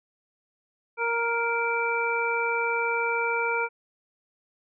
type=harmonic tone; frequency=466.6 Hz; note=A#4; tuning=2 cents sharp; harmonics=1 / 2 / 3 / 5; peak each=-29 / -29 / -29 / -29 dBFS; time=0.97-3.69 s; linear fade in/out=50 ms; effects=none